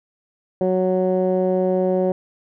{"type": "tone with low-pass filter", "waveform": "15% pulse", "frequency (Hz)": 185, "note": "F#3", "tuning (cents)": 0, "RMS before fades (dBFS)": -19, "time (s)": [0.61, 2.12], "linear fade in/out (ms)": 2, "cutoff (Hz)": 540, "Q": 2, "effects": []}